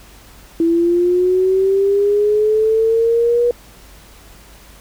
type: linear sweep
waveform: sine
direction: up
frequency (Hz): 329.6 to 483.4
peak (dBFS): -11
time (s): 0.6-3.51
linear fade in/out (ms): 2
effects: added 50 Hz sine -44 dBFS peak until 4.8 s + pink hiss -44 dBFS RMS until 4.8 s